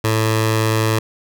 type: tone with notch filter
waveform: 15% pulse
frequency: 110.3 Hz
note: A2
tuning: 5 cents sharp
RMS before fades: -17 dBFS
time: 0.04-0.99 s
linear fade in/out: 5 ms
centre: 240 Hz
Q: 1.2
effects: none